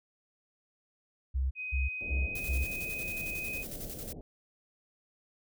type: tone bursts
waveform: sine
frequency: 66 Hz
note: C2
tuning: 16 cents sharp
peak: -27 dBFS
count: 4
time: 1.34-2.65 s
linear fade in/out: 20 ms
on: 170 ms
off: 210 ms
type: tone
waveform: sine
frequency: 2510 Hz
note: D#7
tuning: 15 cents sharp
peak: -35 dBFS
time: 1.55-3.65 s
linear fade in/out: 50 ms
type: low-pass noise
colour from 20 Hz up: pink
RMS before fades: -44 dBFS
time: 2.01-4.21 s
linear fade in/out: 0 ms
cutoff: 680 Hz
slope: 48 dB/octave
type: noise with tremolo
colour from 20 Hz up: blue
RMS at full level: -42 dBFS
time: 2.35-4.13 s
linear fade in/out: 5 ms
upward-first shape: square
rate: 11 Hz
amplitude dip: 50%
effects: none